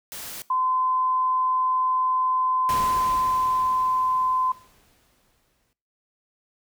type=noise; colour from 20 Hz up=white; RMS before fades=-36 dBFS; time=0.12-0.42 s; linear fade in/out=0 ms
type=tone; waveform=sine; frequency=1026 Hz; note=C6; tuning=34 cents flat; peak=-20 dBFS; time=0.5-4.52 s; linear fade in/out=5 ms
type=noise with exponential decay; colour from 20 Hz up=pink; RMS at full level=-31 dBFS; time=2.69-5.73 s; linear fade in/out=0 ms; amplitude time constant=660 ms
effects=noise-tail reverb RT60 0.5 s tail -20 dB re dry